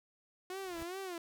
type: tone with vibrato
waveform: sawtooth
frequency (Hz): 359.5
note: F#4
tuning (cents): -50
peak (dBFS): -36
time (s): 0.5-1.18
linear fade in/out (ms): 2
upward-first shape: sine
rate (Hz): 2.5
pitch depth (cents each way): 140
type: noise with exponential growth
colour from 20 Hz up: pink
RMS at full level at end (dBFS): -47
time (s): 0.52-0.83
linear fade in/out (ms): 1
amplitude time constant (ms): 67
effects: none